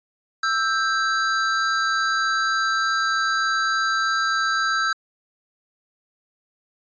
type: tone pair together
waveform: square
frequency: 1318.5 / 1575.2 Hz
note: E6 / G6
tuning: 0 / +8 cents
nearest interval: minor third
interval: 308 cents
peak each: -23 dBFS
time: 0.43-4.93 s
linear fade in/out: 5 ms
effects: resampled to 16000 Hz